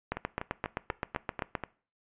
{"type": "two click trains", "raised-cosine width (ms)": 0.5, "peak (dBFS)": [-15, -19], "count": [12, 7], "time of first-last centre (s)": [[0.12, 1.552], [0.17, 1.637]], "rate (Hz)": [7.68, 4.09], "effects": ["noise-tail reverb RT60 0.4 s tail -20 dB re dry", "resampled to 8000 Hz"]}